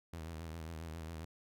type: tone with vibrato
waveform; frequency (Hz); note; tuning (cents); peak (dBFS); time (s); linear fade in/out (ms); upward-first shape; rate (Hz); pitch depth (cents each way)
sawtooth; 81.2; E2; -26; -39; 0.13-1.25; 5; sine; 7.4; 72
effects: none